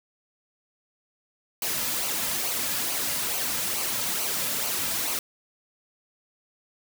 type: noise with flanger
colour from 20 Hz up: white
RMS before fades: -28 dBFS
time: 1.62-5.19 s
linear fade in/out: 2 ms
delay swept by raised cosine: 0.55 to 2.75 ms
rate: 2.3 Hz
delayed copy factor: -0.55
effects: none